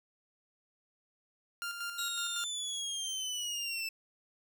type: tone with tremolo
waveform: sawtooth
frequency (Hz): 1396.9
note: F6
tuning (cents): 0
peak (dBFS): -32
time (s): 1.62-2.44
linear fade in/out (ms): 0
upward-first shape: square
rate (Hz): 5.4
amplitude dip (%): 45
type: linear sweep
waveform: 25% pulse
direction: down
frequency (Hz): 3830 to 2637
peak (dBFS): -31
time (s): 1.98-3.89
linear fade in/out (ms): 5
effects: none